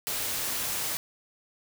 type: noise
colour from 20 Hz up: white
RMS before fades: -31 dBFS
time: 0.07-0.97 s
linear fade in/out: 0 ms
effects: none